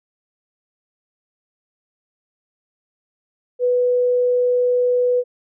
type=tone; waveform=sine; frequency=493.9 Hz; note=B4; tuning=in tune; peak=-14 dBFS; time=3.59-5.24 s; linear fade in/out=50 ms; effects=none